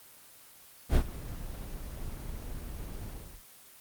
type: noise with ADSR envelope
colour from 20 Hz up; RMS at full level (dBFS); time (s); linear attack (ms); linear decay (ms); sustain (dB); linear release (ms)
brown; -21; 0.89-3.44; 62; 79; -18; 350
effects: white hiss -54 dBFS RMS until 3.8 s + Opus 24 kbps